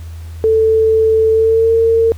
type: tone with pitch glide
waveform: sine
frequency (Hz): 442.1 to 454.3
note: A4 to A#4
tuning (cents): +8 to -45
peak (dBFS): -8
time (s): 0.44-2.12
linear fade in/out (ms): 0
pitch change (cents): +47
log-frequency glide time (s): 1.31-1.73
effects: added 82 Hz sine -26 dBFS peak until 2.17 s + pink hiss -45 dBFS RMS until 2.17 s